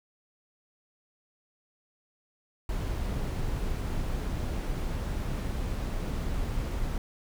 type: noise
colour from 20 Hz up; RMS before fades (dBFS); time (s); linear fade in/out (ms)
brown; -31; 2.69-6.98; 2
effects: none